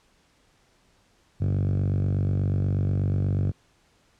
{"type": "tone with band-pass filter", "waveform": "5% pulse", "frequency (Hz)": 48.26, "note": "G1", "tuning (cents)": -26, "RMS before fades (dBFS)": -24, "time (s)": [1.4, 3.52], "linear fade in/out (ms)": 20, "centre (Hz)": 110, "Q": 4.7, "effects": ["pink hiss -63 dBFS RMS until 4.19 s", "low-pass 8000 Hz 12 dB/octave"]}